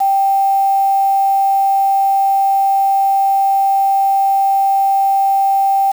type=tone with quantisation; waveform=sine; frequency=784 Hz; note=G5; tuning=in tune; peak=-10 dBFS; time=0-5.92 s; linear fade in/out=10 ms; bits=5; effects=none